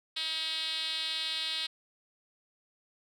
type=tone with band-pass filter; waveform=5% pulse; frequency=319 Hz; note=D#4; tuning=43 cents sharp; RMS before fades=-34 dBFS; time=0.16-1.67 s; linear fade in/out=10 ms; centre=3900 Hz; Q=3.5; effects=none